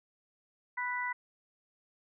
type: harmonic tone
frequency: 493.9 Hz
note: B4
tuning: in tune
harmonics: 2 / 3 / 4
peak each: -36 / -40 / -35 dBFS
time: 0.77-1.13 s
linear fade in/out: 10 ms
effects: none